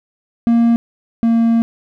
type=tone pair in turn; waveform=triangle; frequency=233.1 / 229.9 Hz; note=A#3 / A#3; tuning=0 / -24 cents; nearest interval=unison; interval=24 cents; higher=first; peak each=-7 / -8 dBFS; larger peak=first; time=0.47-0.76 / 1.23-1.62 s; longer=second; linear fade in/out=0 ms; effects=none